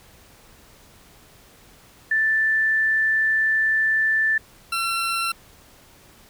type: tone pair in turn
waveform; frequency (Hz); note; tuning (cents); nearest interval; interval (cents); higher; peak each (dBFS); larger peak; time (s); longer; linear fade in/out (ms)
sine / 20% pulse; 1764 / 1354; A6 / E6; +4 / +46; perfect fourth; 458; first; -17; neither; 2.11-4.38 / 4.72-5.32; first; 5
effects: pink hiss -51 dBFS RMS until 6.29 s